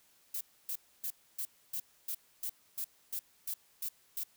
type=noise bursts; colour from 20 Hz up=violet; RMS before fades=-37 dBFS; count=12; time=0.34-4.236 s; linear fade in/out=5 ms; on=68 ms; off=280 ms; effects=white hiss -67 dBFS RMS until 4.36 s